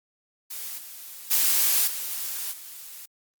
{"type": "noise with level steps", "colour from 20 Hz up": "blue", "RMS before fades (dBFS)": [-35, -41, -21, -31, -41], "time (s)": [0.5, 3.06], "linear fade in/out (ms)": 10, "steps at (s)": [0.77, 1.3, 1.86, 2.51], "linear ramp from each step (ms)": 20, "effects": ["Opus 48 kbps"]}